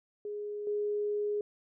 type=tone with level steps; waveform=sine; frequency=415.3 Hz; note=G#4; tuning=in tune; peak=-35 / -29 dBFS; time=0.25-1.41 s; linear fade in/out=2 ms; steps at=0.67 s; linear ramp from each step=2 ms; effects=none